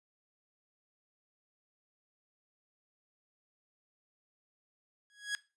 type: tone with exponential growth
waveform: sawtooth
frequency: 1661.2 Hz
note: G#6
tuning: in tune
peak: -26 dBFS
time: 5.1-5.35 s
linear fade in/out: 0 ms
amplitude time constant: 54 ms
effects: noise-tail reverb RT60 0.3 s tail -19 dB re dry + resampled to 22050 Hz